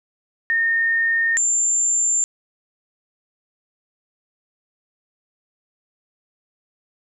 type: tone pair in turn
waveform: sine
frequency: 1831 / 7261 Hz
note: A#6 / A#8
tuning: -32 / -46 cents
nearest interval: 2 octaves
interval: 2386 cents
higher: second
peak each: -16 dBFS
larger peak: neither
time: 0.5-1.37 / 1.37-2.24 s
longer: neither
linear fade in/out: 0 ms
effects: none